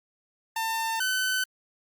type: tone pair in turn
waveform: sawtooth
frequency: 899 / 1515.8 Hz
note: A5 / F#6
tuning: +37 / +41 cents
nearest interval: major sixth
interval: 904 cents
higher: second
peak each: -23 / -21 dBFS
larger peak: second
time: 0.56-1 / 1-1.44 s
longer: neither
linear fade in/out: 5 ms
effects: Opus 48 kbps